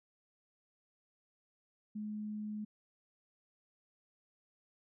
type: tone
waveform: sine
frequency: 211.7 Hz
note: G#3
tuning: 33 cents sharp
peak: -38 dBFS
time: 1.95-2.65 s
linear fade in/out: 10 ms
effects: none

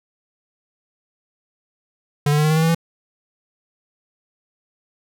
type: tone with pitch steps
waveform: square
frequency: 145.6 / 148.4 / 151.26 / 154.17 / 157.14 / 160.16 / 163.24 / 166.38 Hz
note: D3 / D3 / D#3 / D#3 / D#3 / E3 / E3 / E3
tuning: -15 / +18 / -49 / -16 / +17 / -50 / -17 / +16 cents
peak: -15 dBFS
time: 2.26-2.748 s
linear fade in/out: 5 ms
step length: 61 ms
effects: none

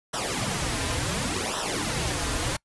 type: noise with flanger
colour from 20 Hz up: pink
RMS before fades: -28 dBFS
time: 0.13-2.57 s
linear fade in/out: 10 ms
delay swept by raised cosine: 0.43 to 5.43 ms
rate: 0.69 Hz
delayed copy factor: -0.8
effects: noise-tail reverb RT60 0.1 s tail -25 dB re dry + resampled to 24000 Hz

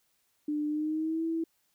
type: tone with pitch glide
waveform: sine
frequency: 298.5 to 327.4 Hz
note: D4 to E4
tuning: +28 to -12 cents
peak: -28 dBFS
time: 0.48-1.44 s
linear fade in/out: 5 ms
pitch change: +160 cents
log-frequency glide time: 0.67-1.24 s
effects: white hiss -73 dBFS RMS until 1.74 s

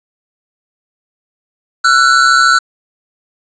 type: tone pair together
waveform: square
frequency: 1346.5 / 1480 Hz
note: E6 / F#6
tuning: +36 / 0 cents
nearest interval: major second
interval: 164 cents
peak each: -10 dBFS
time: 1.84-2.59 s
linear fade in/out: 10 ms
effects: resampled to 16000 Hz + 7-bit

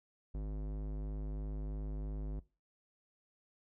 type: tone with low-pass filter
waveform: square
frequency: 51.5 Hz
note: G#1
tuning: 14 cents flat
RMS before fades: -39 dBFS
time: 0.34-2.4 s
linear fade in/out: 10 ms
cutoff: 470 Hz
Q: 0.66
effects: noise-tail reverb RT60 0.3 s tail -20 dB re dry

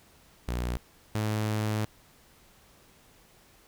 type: tone pair in turn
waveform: sawtooth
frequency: 60.3 / 107.44 Hz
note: B1 / A2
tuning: -41 / -41 cents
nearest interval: minor seventh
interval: 1000 cents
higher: second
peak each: -25 / -23 dBFS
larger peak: second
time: 0.48-0.77 / 1.15-1.85 s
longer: second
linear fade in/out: 0 ms
effects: pink hiss -59 dBFS RMS until 3.67 s

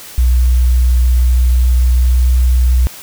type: tone with pitch glide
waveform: sine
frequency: 61.74 to 62.31 Hz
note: B1 to B1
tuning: 0 to +16 cents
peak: -7 dBFS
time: 0.18-2.87 s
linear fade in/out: 0 ms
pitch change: +16 cents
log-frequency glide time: 1.6-2.11 s
effects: white hiss -33 dBFS RMS until 3.02 s

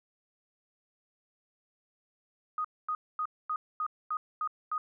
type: tone bursts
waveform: sine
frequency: 1244.5 Hz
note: D#6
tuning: in tune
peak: -29 dBFS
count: 8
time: 2.58-4.78 s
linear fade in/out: 2 ms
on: 65 ms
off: 240 ms
effects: none

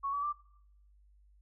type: tone with pitch steps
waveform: sine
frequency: 1108.7 / 1143.2 / 1178.7 Hz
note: C#6 / D6 / D6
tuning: 0 / -47 / +6 cents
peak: -31 dBFS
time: 0.03-0.33 s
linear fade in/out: 20 ms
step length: 100 ms
effects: noise-tail reverb RT60 0.7 s tail -22 dB re dry + added 50 Hz sine -60 dBFS peak until 1.41 s

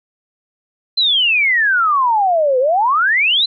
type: exponential two-way sweep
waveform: sine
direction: down then up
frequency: 4139 to 493.9 to 4139 Hz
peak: -11 dBFS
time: 0.97-3.46 s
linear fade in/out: 10 ms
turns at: 2.59 s
effects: none

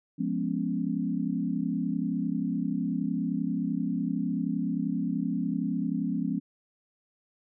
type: chord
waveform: sine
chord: C# dominant seventh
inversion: first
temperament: equal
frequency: 174.61 / 207.7 / 246.9 / 277.2 Hz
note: E#3 / G#3 / B3 / C#4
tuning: 0 / 0 / 0 / 0 cents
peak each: -32 dBFS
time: 0.18-6.4 s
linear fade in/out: 20 ms
effects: none

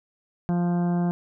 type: harmonic tone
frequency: 174.61 Hz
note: F3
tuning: in tune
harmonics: 1 / 2 / 3 / 4 / 5 / 6 / 7 / 8 / 9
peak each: -21 / -32 / -42 / -34 / -41 / -45 / -49 / -51 / -48 dBFS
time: 0.49-1.11 s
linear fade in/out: 0 ms
effects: none

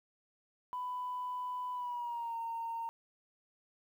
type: tone with pitch glide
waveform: sine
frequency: 996 to 918.6 Hz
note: B5 to A#5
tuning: +14 to -26 cents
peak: -35 dBFS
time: 0.73-2.89 s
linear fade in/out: 0 ms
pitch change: -140 cents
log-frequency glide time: 1.73-2.36 s
effects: tanh soft clip ceiling -32 dBFS + 11-bit

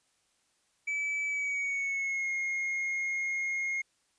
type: tone with pitch glide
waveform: triangle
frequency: 2300 to 2146 Hz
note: D7 to C7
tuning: -37 to +43 cents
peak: -28 dBFS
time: 0.87-3.82 s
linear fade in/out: 10 ms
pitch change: -120 cents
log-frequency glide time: 1.26-2.31 s
effects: white hiss -72 dBFS RMS until 4.18 s + resampled to 22050 Hz

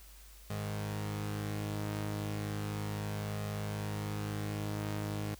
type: tone pair together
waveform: sawtooth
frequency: 103.82 / 155.56 Hz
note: G#2 / D#3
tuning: 0 / 0 cents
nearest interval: perfect fifth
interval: 700 cents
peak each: -32 / -38 dBFS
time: 0.5-5.35 s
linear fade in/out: 5 ms
effects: added 50 Hz sine -53 dBFS peak until 5.39 s + white hiss -58 dBFS RMS until 5.39 s

